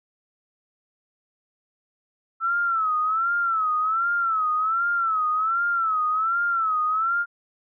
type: tone with vibrato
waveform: sine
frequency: 1318.5 Hz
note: E6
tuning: in tune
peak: -20 dBFS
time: 2.4-7.26 s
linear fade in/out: 50 ms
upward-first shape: sine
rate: 1.3 Hz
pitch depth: 110 cents each way
effects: none